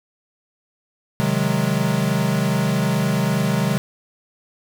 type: chord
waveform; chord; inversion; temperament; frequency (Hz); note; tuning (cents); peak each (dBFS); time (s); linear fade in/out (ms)
square; Ab dominant seventh; first; equal with one note detuned; 132.56 / 155.56 / 185 / 207.7; C3 / Eb3 / Gb3 / Ab3; +23 / 0 / 0 / 0; -24; 1.2-3.78; 0
effects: 8-bit